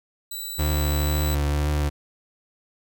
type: tone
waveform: 10% pulse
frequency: 3951 Hz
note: B7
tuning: in tune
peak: -23 dBFS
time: 0.31-1.35 s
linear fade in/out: 5 ms
type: tone with vibrato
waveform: 35% pulse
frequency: 73.42 Hz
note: D2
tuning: in tune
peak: -19 dBFS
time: 0.58-1.9 s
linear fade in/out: 20 ms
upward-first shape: triangle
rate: 2 Hz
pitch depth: 27 cents each way
effects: none